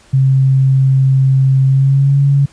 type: tone with pitch glide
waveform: sine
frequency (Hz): 133.6 to 139.92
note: C3 to C#3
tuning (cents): +36 to +17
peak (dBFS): -7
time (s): 0.13-2.46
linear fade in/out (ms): 10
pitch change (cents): +81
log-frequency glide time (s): 1.65-2.19
effects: pink hiss -46 dBFS RMS until 2.52 s + resampled to 22050 Hz